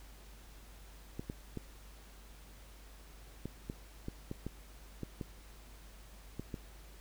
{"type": "clicks", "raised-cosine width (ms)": 3, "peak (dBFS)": -26, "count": 12, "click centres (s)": [1.195, 1.299, 1.573, 3.456, 3.699, 4.084, 4.314, 4.466, 5.033, 5.212, 6.396, 6.542], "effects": ["added 50 Hz sine -53 dBFS peak until 7 s", "pink hiss -59 dBFS RMS until 7 s"]}